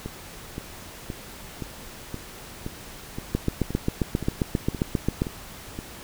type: two click trains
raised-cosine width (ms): 3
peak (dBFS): -9 / -18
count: 15 / 12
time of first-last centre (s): 3.35-5.219 / 0.06-5.789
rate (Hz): 7.49 / 1.92
effects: pink hiss -42 dBFS RMS until 6.03 s